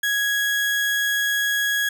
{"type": "tone", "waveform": "35% pulse", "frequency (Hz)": 1661.2, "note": "G#6", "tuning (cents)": 0, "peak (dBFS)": -18, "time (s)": [0.03, 1.89], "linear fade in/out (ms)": 5, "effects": []}